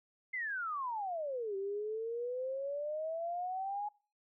sine exponential two-way sweep, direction down then up, 2106 to 385.3 to 840 Hz, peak -35 dBFS, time 0.33-3.89 s, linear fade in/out 10 ms, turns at 1.56 s, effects noise-tail reverb RT60 0.4 s tail -24 dB re dry

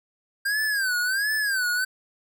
square tone with vibrato, 1588 Hz, G6, 22 cents sharp, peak -23 dBFS, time 0.45-1.85 s, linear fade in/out 10 ms, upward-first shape sine, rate 1.4 Hz, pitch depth 160 cents each way, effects none

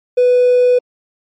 triangle tone with hard clipping, 495.5 Hz, B4, 6 cents sharp, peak -8 dBFS, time 0.17-0.79 s, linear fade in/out 10 ms, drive 4 dB, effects MP3 48 kbps

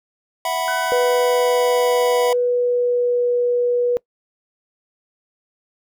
square chord, E suspended second, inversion none, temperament equal, 659.3 / 740 / 987.8 Hz, E5 / F#5 / B5, 0 / 0 / 0 cents, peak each -25 dBFS, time 0.45-2.33 s, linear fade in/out 2 ms
sine tone with exponential decay, 1507 Hz, F#6, 31 cents sharp, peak -22 dBFS, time 0.68-2.48 s, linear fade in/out 0 ms, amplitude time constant 390 ms
sine tone with pitch glide, 493.9 to 486.3 Hz, B4 to B4, 0 to -27 cents, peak -15 dBFS, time 0.92-3.97 s, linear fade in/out 0 ms, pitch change -27 cents, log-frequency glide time 1.42-3.29 s
effects noise-tail reverb RT60 0.1 s tail -23 dB re dry

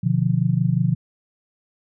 sine chord, B diminished, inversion none, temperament equal with one note detuned, 123.47 / 148.97 / 174.61 Hz, B2 / D3 / F3, 0 / +25 / 0 cents, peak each -21 dBFS, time 0.03-0.95 s, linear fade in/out 10 ms, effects none

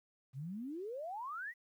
sine exponential sweep, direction up, 123.47 to 2007 Hz, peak -40 dBFS, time 0.33-1.54 s, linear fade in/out 50 ms, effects 12-bit

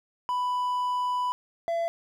triangle tone pair in turn, 992 / 673.7 Hz, B5 / E5, +7 / +38 cents, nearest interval perfect fifth, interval 669 cents, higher first, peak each -23 dBFS, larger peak neither, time 0.29-1.32 / 1.68-1.88 s, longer first, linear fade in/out 0 ms, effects none

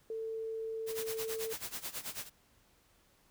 sine tone, 446.2 Hz, A4, 24 cents sharp, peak -36 dBFS, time 0.1-1.53 s, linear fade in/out 2 ms
white noise with tremolo, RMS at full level -39 dBFS, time 0.86-2.3 s, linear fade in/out 50 ms, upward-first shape sine, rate 9.2 Hz, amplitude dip 85%
effects pink hiss -68 dBFS RMS until 3.3 s

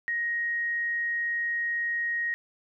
sine tone, 1878 Hz, A#6, 12 cents sharp, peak -26 dBFS, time 0.08-2.34 s, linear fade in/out 0 ms, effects none

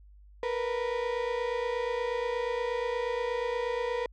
35% pulse tone pair together, 463.8 / 492.2 Hz, A#4 / B4, -9 / -6 cents, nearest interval minor second, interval 103 cents, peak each -31 / -29 dBFS, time 0.43-4.06 s, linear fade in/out 2 ms, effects added 50 Hz sine -51 dBFS peak until 4.12 s + low-pass 3000 Hz 12 dB/octave

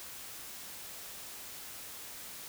silence, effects white hiss -46 dBFS RMS until 2.48 s

